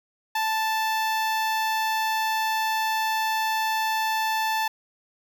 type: tone with notch filter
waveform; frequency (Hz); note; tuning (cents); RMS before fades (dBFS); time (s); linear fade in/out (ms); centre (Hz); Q
sawtooth; 880; A5; 0; -25; 0.35-4.68; 5; 8500; 1.6
effects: none

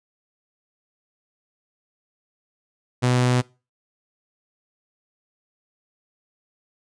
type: tone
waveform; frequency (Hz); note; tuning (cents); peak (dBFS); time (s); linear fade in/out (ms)
sawtooth; 124.6; B2; +16; -13; 3.02-3.42; 20
effects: noise-tail reverb RT60 0.3 s tail -22 dB re dry + resampled to 22050 Hz

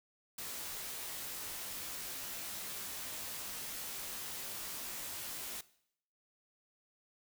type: noise with comb filter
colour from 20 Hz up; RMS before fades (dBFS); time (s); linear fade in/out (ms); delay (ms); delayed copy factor
white; -43; 0.38-5.61; 5; 17; -0.6
effects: noise-tail reverb RT60 0.7 s tail -19 dB re dry

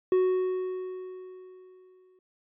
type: tone with exponential decay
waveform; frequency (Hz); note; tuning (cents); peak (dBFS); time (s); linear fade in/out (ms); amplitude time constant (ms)
triangle; 370; F#4; 0; -17; 0.12-2.19; 2; 450
effects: resampled to 8000 Hz

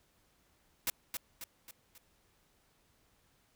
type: noise with echo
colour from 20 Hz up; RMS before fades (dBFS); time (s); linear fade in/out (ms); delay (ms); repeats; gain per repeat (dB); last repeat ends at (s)
white; -32; 0.87-0.9; 2; 270; 4; -6; 1.98
effects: pink hiss -71 dBFS RMS until 3.55 s

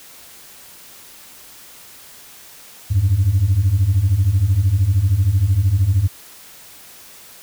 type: beating tone pair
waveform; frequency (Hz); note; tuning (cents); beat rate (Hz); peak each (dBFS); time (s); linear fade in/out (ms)
sine; 88.3 / 101.3; F2 / G#2; +20 / -43; 13; -16 / -13; 2.9-6.08; 20
effects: tanh soft clip ceiling -8 dBFS + white hiss -42 dBFS RMS until 7.42 s

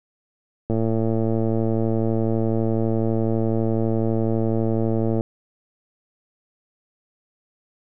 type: click train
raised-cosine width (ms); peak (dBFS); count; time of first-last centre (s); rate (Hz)
2; -10; 506; 0.7-5.209; 112
effects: none

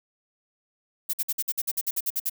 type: noise bursts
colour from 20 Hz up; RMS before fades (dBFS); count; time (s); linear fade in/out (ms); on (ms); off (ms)
violet; -26; 13; 1.09-2.298; 10; 44; 53
effects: none

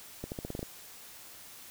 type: accelerating click train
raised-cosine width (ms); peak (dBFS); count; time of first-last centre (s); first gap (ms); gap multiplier
2; -23; 8; 0.24-0.629; 79; 0.88
effects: white hiss -50 dBFS RMS until 1.7 s

